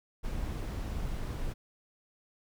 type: noise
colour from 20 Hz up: brown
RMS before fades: -35 dBFS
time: 0.23-1.54 s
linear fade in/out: 20 ms
effects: none